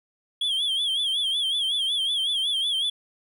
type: tone with vibrato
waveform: triangle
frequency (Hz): 3291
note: G#7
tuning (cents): -16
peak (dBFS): -21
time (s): 0.41-2.9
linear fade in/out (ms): 5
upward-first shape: sine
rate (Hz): 5.4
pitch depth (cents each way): 100
effects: none